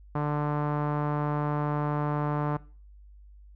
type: tone with low-pass filter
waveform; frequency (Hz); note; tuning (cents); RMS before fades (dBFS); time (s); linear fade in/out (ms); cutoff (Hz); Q
sawtooth; 147.9; D3; +13; -28; 0.15-2.57; 5; 1100; 2.1
effects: noise-tail reverb RT60 0.4 s tail -20 dB re dry + added 50 Hz sine -48 dBFS peak until 3.55 s